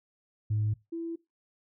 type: tone pair in turn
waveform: sine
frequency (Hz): 106.5 / 332.9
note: G#2 / E4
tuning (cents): +44 / +17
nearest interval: octave + minor sixth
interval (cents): 1973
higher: second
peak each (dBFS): -24 / -32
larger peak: first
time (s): 0.5-0.74 / 0.92-1.16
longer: neither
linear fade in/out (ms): 10
effects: noise-tail reverb RT60 0.2 s tail -20 dB re dry + tanh soft clip ceiling -22 dBFS